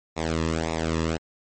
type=tone with flanger; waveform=sawtooth; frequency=81 Hz; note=E2; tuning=30 cents flat; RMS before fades=-26 dBFS; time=0.16-1.18 s; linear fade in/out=20 ms; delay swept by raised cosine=0.65 to 1.36 ms; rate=1.8 Hz; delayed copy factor=-1; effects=MP3 32 kbps